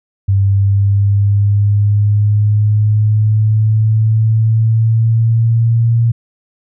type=linear sweep; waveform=sine; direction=up; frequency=98 to 116.54 Hz; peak=-8 dBFS; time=0.28-6.12 s; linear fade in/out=10 ms; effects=none